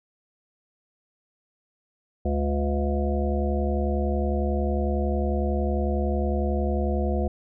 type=harmonic tone with a mistuned harmonic; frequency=71 Hz; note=C#2; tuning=42 cents sharp; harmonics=1 / 3 / 5 / 7 / 9 / 10; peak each=-24 / -29 / -31 / -32 / -34 / -34 dBFS; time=2.25-7.28 s; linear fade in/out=5 ms; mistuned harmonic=7; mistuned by=+22 cents; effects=none